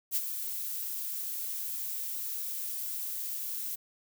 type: noise with ADSR envelope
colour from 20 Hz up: violet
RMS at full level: -27 dBFS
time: 0.11-3.76 s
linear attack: 51 ms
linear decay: 38 ms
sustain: -9 dB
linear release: 13 ms
effects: none